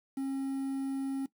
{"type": "tone with quantisation", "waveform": "triangle", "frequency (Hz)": 270.5, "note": "C#4", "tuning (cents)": -42, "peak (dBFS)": -29, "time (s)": [0.17, 1.26], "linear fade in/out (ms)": 5, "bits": 9, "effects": ["noise-tail reverb RT60 0.1 s tail -17 dB re dry"]}